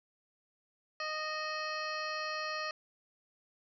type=harmonic tone with a mistuned harmonic; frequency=618 Hz; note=D#5; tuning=12 cents flat; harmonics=1 / 2 / 3 / 4 / 5 / 7 / 8 / 9; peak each=-42 / -39 / -41 / -44 / -53 / -44 / -50 / -49 dBFS; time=1-2.71 s; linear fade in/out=2 ms; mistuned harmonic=4; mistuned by=+61 cents; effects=none